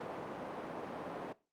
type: band-pass noise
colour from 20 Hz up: white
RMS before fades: -43 dBFS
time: 0-1.33 s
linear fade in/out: 10 ms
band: 200 to 750 Hz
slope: 12 dB/octave
effects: noise-tail reverb RT60 0.3 s tail -19 dB re dry + Opus 48 kbps